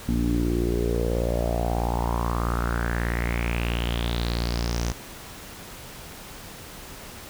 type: tone with low-pass filter sweep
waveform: sawtooth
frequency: 58.4 Hz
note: A#1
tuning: 4 cents sharp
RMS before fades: -25 dBFS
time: 0.08-4.92 s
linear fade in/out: 5 ms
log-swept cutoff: 250 to 6300 Hz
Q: 5.6
effects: pink hiss -41 dBFS RMS until 7.29 s